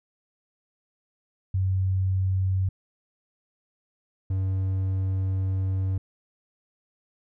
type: tone pair in turn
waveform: sine / triangle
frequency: 94.5 / 95.05 Hz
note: F#2 / F#2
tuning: +37 / +47 cents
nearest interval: unison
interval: 10 cents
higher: second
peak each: -21 dBFS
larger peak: neither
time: 1.54-2.69 / 4.3-5.98 s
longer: second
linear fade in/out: 5 ms
effects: none